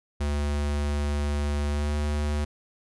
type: tone with pitch glide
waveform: square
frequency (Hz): 72.8 to 74.07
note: D2 to D2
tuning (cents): -15 to +15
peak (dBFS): -25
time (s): 0.2-2.45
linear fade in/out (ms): 10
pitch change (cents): +30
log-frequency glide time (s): 1.69-1.93
effects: resampled to 24000 Hz